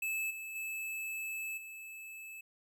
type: tone with level steps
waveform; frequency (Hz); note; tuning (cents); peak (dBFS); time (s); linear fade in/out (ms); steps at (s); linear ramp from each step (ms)
square; 2612; E7; -17; -34 / -42 / -38 / -46; 0.02-2.41; 5; 0.3 / 0.55 / 1.57; 10
effects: none